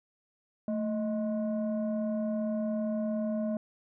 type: tone pair together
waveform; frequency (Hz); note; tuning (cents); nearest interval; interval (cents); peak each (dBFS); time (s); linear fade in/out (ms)
sine; 221.1 / 625.9; A3 / D#5; +9 / +10; octave + tritone; 1801; -28 / -32; 0.68-3.57; 2
effects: tanh soft clip ceiling -25 dBFS